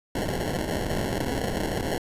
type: noise with sample-and-hold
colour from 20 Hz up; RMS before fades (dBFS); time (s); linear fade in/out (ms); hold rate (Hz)
violet; -28; 0.15-1.98; 2; 1225
effects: resampled to 32000 Hz

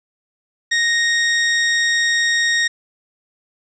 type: tone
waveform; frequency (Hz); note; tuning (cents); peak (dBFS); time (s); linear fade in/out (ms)
sawtooth; 1864.7; A#6; 0; -11; 0.71-2.68; 10
effects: resampled to 16000 Hz + 8-bit

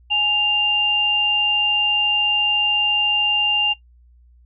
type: tone pair together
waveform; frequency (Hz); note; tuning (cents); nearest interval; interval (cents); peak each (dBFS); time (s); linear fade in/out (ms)
sine; 834.7 / 2794; G#5 / F7; +9 / 0; octave + major sixth; 2091; -26 / -15; 0.1-3.74; 20
effects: noise-tail reverb RT60 0.1 s tail -17 dB re dry + added 60 Hz sine -48 dBFS peak until 4.45 s

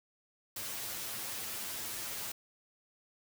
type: noise with comb filter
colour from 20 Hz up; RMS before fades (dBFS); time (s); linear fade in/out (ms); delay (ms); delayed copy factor
white; -40; 0.56-2.32; 5; 9.1; +1
effects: none

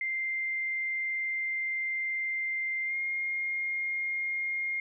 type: tone with pitch glide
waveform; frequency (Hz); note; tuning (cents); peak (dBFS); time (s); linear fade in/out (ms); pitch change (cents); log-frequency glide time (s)
sine; 2093 to 2130; C7 to C7; 0 to +30; -29; 0.01-4.8; 2; +30; 2.85-2.95
effects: none

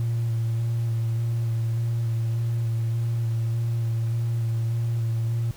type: tone with vibrato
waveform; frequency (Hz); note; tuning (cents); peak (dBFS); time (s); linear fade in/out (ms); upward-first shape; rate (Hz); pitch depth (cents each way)
triangle; 115.2; A#2; -20; -19; 0-5.51; 0; square; 1.7; 15
effects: tanh soft clip ceiling -18 dBFS + pink hiss -49 dBFS RMS until 5.56 s

